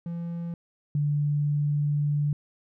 triangle / sine tone pair in turn, 170 / 146.51 Hz, F3 / D3, -46 / -4 cents, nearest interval minor third, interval 258 cents, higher first, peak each -28 / -22 dBFS, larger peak second, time 0.06-0.54 / 0.95-2.33 s, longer second, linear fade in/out 2 ms, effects none

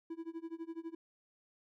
triangle tone with tremolo, 329.6 Hz, E4, in tune, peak -36 dBFS, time 0.1-0.95 s, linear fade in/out 5 ms, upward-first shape sine, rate 12 Hz, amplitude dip 95%, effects none

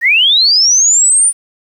sine linear sweep, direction up, 1783 to 9397 Hz, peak -6 dBFS, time 0.01-1.33 s, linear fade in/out 50 ms, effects 7-bit

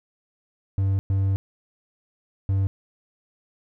triangle tone bursts at uneven times, 97.1 Hz, G2, 16 cents flat, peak -17 dBFS, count 3, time 0.78-0.99 / 1.1-1.36 / 2.49-2.67 s, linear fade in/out 0 ms, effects none

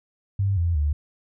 sine tone with pitch steps, 98.5 / 85.26 / 73.79 Hz, G2 / F2 / D2, +9 / -41 / +9 cents, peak -19 dBFS, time 0.39-0.93 s, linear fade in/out 5 ms, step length 180 ms, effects none

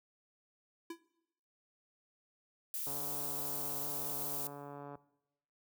square tone with exponential decay, 334.5 Hz, E4, 25 cents sharp, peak -39 dBFS, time 0.9-1.02 s, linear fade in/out 5 ms, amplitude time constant 24 ms
violet noise, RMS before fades -39 dBFS, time 2.74-4.47 s, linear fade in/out 0 ms
click train, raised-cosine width 1 ms, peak -34 dBFS, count 299, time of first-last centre 2.87-4.954 s, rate 143 Hz
effects noise-tail reverb RT60 0.9 s tail -20 dB re dry + high-pass 60 Hz 12 dB/octave

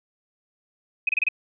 sine tone bursts, 2526 Hz, D#7, 26 cents sharp, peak -18 dBFS, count 5, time 1.07-1.287 s, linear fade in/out 5 ms, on 21 ms, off 28 ms, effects none

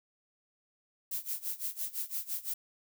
violet noise with tremolo, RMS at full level -34 dBFS, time 1.11-2.54 s, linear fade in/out 5 ms, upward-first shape sine, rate 5.9 Hz, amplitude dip 90%, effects none

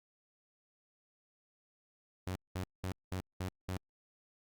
sawtooth tone bursts, 92.5 Hz, F#2, in tune, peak -32 dBFS, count 6, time 2.27-3.768 s, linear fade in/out 0 ms, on 83 ms, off 200 ms, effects Opus 48 kbps

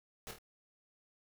pink noise with echo, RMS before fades -45 dBFS, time 0.27-0.31 s, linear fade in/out 0 ms, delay 25 ms, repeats 3, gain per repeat -5 dB, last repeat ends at 0.385 s, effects none

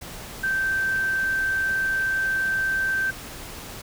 sine tone in noise, 1558 Hz, G6, 11 cents flat, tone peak -21 dBFS, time 0.43-3.11 s, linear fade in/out 10 ms, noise pink, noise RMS -38 dBFS, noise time 0.01-3.82 s, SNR +14 dB, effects none

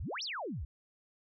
sine exponential two-way sweep, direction up then down, 52.9 to 5920 to 52.9 Hz, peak -36 dBFS, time 0-0.65 s, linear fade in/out 5 ms, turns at 0.23 s, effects none

